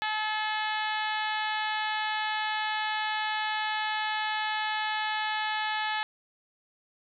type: harmonic tone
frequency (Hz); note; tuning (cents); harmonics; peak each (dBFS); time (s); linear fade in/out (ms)
430; A4; -40; 2 / 3 / 4 / 5 / 6 / 7 / 8 / 9 / 10; -31 / -39 / -33 / -39 / -40 / -40 / -40 / -44 / -47; 0.02-6.03; 0
effects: none